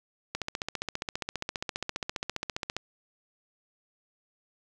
click train, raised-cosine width 0.2 ms, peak -14 dBFS, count 37, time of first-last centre 0.35-2.766 s, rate 14.9 Hz, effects none

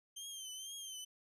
20% pulse tone with vibrato, 3136 Hz, G7, in tune, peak -39 dBFS, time 0.16-1.05 s, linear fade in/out 10 ms, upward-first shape triangle, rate 2.1 Hz, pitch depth 87 cents each way, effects none

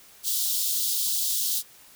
white high-pass noise, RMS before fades -26 dBFS, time 0.23-1.63 s, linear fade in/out 50 ms, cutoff 3300 Hz, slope 48 dB/octave, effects white hiss -52 dBFS RMS until 1.95 s

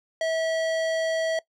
sine tone with hard clipping, 648 Hz, E5, 30 cents flat, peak -25 dBFS, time 0.21-1.39 s, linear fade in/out 2 ms, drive 16 dB, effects noise-tail reverb RT60 0.1 s tail -20 dB re dry

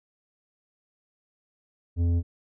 sine tone with tanh clipping, 85.6 Hz, F2, 34 cents flat, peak -22 dBFS, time 1.96-2.23 s, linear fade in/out 50 ms, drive 9 dB, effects none

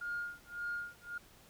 sine tone with tremolo, 1419 Hz, F6, 27 cents sharp, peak -34 dBFS, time 0.01-1.18 s, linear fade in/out 5 ms, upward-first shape sine, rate 1.8 Hz, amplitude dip 100%, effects tanh soft clip ceiling -31 dBFS + pink hiss -61 dBFS RMS until 1.49 s

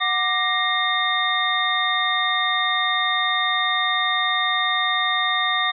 sine tone cluster, 739 / 1184 / 1867 / 2115 / 3650 Hz, F#5 / D6 / A#6 / C7 / A#7, -2 / +14 / +2 / +18 / -37 cents, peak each -28 / -24 / -24 / -29 / -23 dBFS, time 0-5.72 s, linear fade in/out 20 ms, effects none

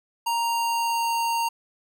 square tone with pitch glide, 932.3 to 925.3 Hz, A#5 to A#5, 0 to -13 cents, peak -23 dBFS, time 0.26-1.49 s, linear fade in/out 10 ms, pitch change -13 cents, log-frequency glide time 0.38-1.09 s, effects none

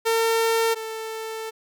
sawtooth tone pair in turn, 453.7 / 443.8 Hz, A#4 / A4, -47 / +15 cents, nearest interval unison, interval 38 cents, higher first, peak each -15 / -26 dBFS, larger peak first, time 0.05-0.75 / 0.75-1.51 s, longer second, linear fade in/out 20 ms, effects none

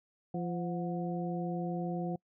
harmonic tone with a mistuned harmonic, 172.7 Hz, F3, 19 cents flat, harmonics 1 / 2 / 3 / 4, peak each -34 / -39 / -43 / -41 dBFS, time 0.34-2.16 s, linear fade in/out 5 ms, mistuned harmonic 4, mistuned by +86 cents, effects noise-tail reverb RT60 0.1 s tail -26 dB re dry

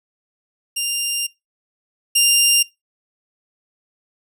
15% pulse tone pair in turn, 2794 / 2794 Hz, F7 / F7, 0 / 0 cents, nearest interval unison, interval 0 cents, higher neither, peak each -13 / -5 dBFS, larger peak second, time 0.76-1.27 / 2.15-2.63 s, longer first, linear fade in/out 10 ms, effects noise-tail reverb RT60 0.2 s tail -21 dB re dry

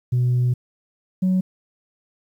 sine tone pair in turn, 124 / 185.79 Hz, B2 / F#3, +7 / +7 cents, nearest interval perfect fifth, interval 700 cents, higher second, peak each -14 dBFS, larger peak neither, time 0.12-0.54 / 1.22-1.41 s, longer first, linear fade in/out 10 ms, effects tanh soft clip ceiling -14 dBFS + 9-bit

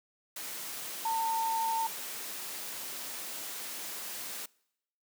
sine tone in noise, 903 Hz, A5, 45 cents sharp, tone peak -28 dBFS, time 1.05-1.87 s, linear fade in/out 5 ms, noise white, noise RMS -40 dBFS, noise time 0.36-4.46 s, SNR +9 dB, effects noise-tail reverb RT60 0.8 s tail -25 dB re dry + high-pass 200 Hz 12 dB/octave

